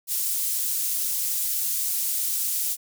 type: high-pass noise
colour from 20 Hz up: pink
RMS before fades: -26 dBFS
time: 0.07-2.77 s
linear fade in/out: 50 ms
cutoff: 9300 Hz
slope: 12 dB/octave
effects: none